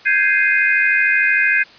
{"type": "chord", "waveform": "sine", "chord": "Ab major seventh", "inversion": "third", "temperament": "equal", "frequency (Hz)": [1568, 1661.2, 2093, 2489], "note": ["G6", "Ab6", "C7", "Eb7"], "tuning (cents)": [0, 0, 0, 0], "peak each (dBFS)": -18, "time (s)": [0.05, 1.64], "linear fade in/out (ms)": 20, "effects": ["white hiss -43 dBFS RMS until 1.78 s", "resampled to 11025 Hz"]}